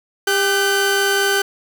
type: tone pair together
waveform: sawtooth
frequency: 398.2 / 1527.9 Hz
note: G4 / G6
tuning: +27 / -45 cents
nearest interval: octave + major seventh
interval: 2328 cents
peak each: -14 dBFS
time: 0.27-1.42 s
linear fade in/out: 5 ms
effects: none